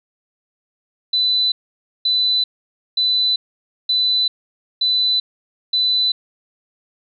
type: tone bursts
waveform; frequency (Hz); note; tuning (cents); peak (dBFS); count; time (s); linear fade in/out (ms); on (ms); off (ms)
sine; 3999; B7; +21; -14; 6; 1.13-6.12; 5; 390; 530
effects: none